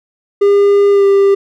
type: tone with pitch glide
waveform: triangle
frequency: 403.3 to 396.1 Hz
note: G4 to G4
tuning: +49 to +18 cents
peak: -4 dBFS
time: 0.41-1.35 s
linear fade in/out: 10 ms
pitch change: -31 cents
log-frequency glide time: 0.91-1.05 s
effects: none